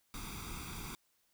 pink noise with comb filter, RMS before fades -44 dBFS, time 0.14-0.95 s, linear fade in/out 0 ms, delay 0.84 ms, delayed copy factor +0.85, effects white hiss -75 dBFS RMS until 1.33 s

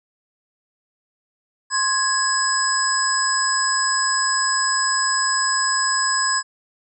sine tone cluster, 1060 / 1666 / 5050 / 7850 Hz, C6 / G#6 / D#8 / B8, +22 / +5 / +25 / -11 cents, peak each -23 dBFS, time 1.7-6.43 s, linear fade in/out 50 ms, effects none

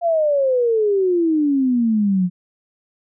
sine exponential sweep, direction down, 698.5 to 175.7 Hz, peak -14 dBFS, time 0.01-2.3 s, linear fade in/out 50 ms, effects none

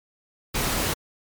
pink noise, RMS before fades -25 dBFS, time 0.54-0.94 s, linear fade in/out 10 ms, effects MP3 96 kbps

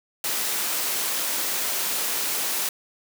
white high-pass noise, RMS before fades -26 dBFS, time 0.24-2.69 s, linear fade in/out 2 ms, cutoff 250 Hz, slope 12 dB/octave, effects none

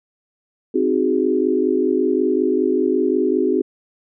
sine chord, Ab dominant seventh, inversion first, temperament equal, 261.6 / 311.1 / 370 / 415.3 Hz, C4 / Eb4 / Gb4 / Ab4, 0 / 0 / 0 / 0 cents, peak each -21 / -22 / -19 / -21 dBFS, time 0.74-3.62 s, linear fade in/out 10 ms, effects none

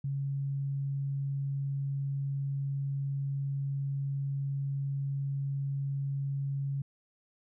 sine tone, 138.59 Hz, C#3, in tune, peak -30 dBFS, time 0.04-6.82 s, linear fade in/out 5 ms, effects none

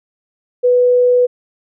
sine tone, 493.9 Hz, B4, in tune, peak -8 dBFS, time 0.63-1.27 s, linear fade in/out 20 ms, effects none

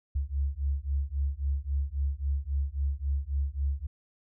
sine beating tone pair, 68 / 71.7 Hz, C#2 / D2, -33 / -41 cents, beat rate 3.7 Hz, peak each -30 dBFS, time 0.15-3.87 s, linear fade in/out 10 ms, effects none

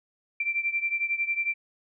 sine beating tone pair, 2349 / 2360 Hz, D7 / D7, 0 / +8 cents, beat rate 11 Hz, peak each -27 / -30 dBFS, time 0.4-1.54 s, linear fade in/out 5 ms, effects none

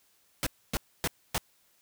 pink noise bursts, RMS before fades -29 dBFS, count 4, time 0.43-1.38 s, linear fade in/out 0 ms, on 35 ms, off 270 ms, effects white hiss -67 dBFS RMS until 1.81 s

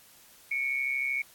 sine tone pair together, 2217 / 2350 Hz, C#7 / D7, 0 / +1 cents, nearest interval minor second, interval 101 cents, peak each -28 / -34 dBFS, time 0.51-1.22 s, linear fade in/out 5 ms, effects white hiss -56 dBFS RMS until 1.34 s + AAC 64 kbps

